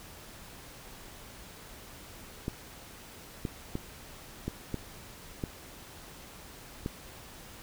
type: clicks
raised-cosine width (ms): 3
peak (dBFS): -19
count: 7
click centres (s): 2.481 / 3.452 / 3.754 / 4.48 / 4.743 / 5.438 / 6.861
effects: pink hiss -49 dBFS RMS until 7.62 s